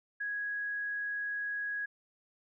sine tone, 1661.2 Hz, G#6, in tune, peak -33 dBFS, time 0.2-1.86 s, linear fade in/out 10 ms, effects none

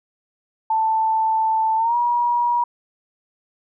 sine tone with pitch glide, 884 to 958.5 Hz, A5 to A#5, +8 to +48 cents, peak -16 dBFS, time 0.7-2.64 s, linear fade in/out 5 ms, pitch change +140 cents, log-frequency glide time 1.77-1.96 s, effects none

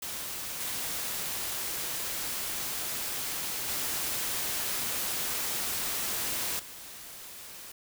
white noise with level steps, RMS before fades -37 / -34 / -32 / -45 dBFS, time 0.02-7.72 s, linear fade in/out 5 ms, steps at 0.6 / 3.68 / 6.59 s, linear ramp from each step 5 ms, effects none

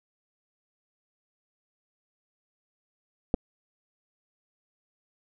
clicks, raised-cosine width 2 ms, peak -9 / -15 dBFS, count 2, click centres 3.341 / 3.345 s, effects none

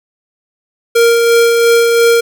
square tone with tremolo, 466.2 Hz, A#4, in tune, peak -6 dBFS, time 0.95-2.21 s, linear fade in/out 10 ms, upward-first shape sine, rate 2.9 Hz, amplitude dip 30%, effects none

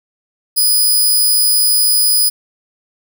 5% pulse tone, 4978 Hz, D#8, in tune, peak -3 dBFS, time 0.56-2.3 s, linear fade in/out 20 ms, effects none

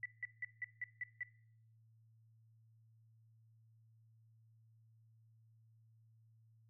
sine tone bursts, 1975.5 Hz, B6, in tune, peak -39 dBFS, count 7, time 0.03-1.232 s, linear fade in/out 2 ms, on 26 ms, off 170 ms, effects noise-tail reverb RT60 0.6 s tail -18 dB re dry + added 112 Hz sine -65 dBFS peak until 6.69 s

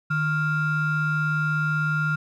triangle ring-modulated tone, 622.3 Hz, D#5, in tune, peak -16 dBFS, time 0.1-2.16 s, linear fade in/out 10 ms, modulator 775 Hz, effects none

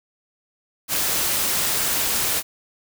white noise, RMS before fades -22 dBFS, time 0.88-2.43 s, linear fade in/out 50 ms, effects none

